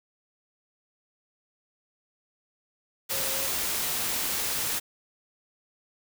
sine tone in noise, 539 Hz, C#5, 49 cents flat, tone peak -39 dBFS, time 3.11-3.49 s, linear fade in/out 20 ms, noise white, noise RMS -29 dBFS, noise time 3.09-4.8 s, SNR -13 dB, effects none

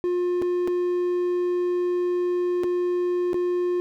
triangle tone with dropouts, 355.6 Hz, F4, 31 cents sharp, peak -19 dBFS, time 0.04-3.8 s, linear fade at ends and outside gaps 0 ms, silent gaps 0.417-0.422 / 0.675-0.68 / 2.635-2.641 / 3.332-3.343 s, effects none

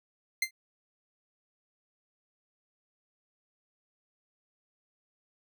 sawtooth tone with exponential decay, 2085 Hz, C7, 7 cents flat, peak -19 dBFS, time 0.42-0.51 s, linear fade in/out 5 ms, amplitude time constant 18 ms, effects none

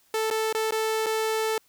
sawtooth tone with dropouts, 440 Hz, A4, in tune, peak -20 dBFS, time 0.14-1.58 s, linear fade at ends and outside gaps 2 ms, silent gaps 0.302-0.31 / 0.527-0.548 / 0.709-0.722 / 1.061-1.065 s, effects white hiss -63 dBFS RMS until 1.68 s

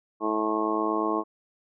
harmonic tone, 108.4 Hz, A2, 25 cents flat, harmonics 2 / 3 / 4 / 5 / 6 / 7 / 8 / 9 / 10, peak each -37 / -28 / -31 / -39 / -33 / -39 / -34 / -39 / -29 dBFS, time 0.2-1.24 s, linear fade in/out 50 ms, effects none

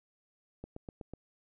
click train, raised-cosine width 2 ms, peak -29 dBFS, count 5, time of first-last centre 0.64-1.136 s, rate 8.06 Hz, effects none

